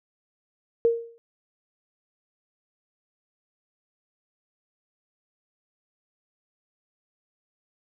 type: tone with exponential decay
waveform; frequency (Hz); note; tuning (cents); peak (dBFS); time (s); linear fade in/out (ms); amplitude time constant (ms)
sine; 464.1; A#4; -8; -14; 0.85-1.18; 0; 70
effects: none